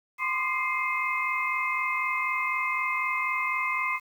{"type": "tone cluster", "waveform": "sine", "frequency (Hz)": [1025, 1069, 1205, 2100, 2547], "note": ["C6", "C6", "D6", "C7", "D#7"], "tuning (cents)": [-36, 37, 44, 6, 40], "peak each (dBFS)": [-32, -36, -34, -28, -34], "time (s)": [0.18, 4], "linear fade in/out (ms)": 50, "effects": ["9-bit"]}